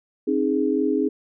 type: chord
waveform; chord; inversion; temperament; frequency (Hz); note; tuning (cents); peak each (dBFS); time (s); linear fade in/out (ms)
sine; Ab major; first; equal with one note detuned; 267.3 / 311.1 / 415.3; C4 / Eb4 / Ab4; +37 / 0 / 0; -23; 0.27-1.09; 10
effects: none